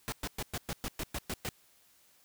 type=noise bursts; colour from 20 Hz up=pink; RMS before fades=-36 dBFS; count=10; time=0.08-1.49 s; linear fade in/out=0 ms; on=42 ms; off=110 ms; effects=white hiss -65 dBFS RMS until 2.24 s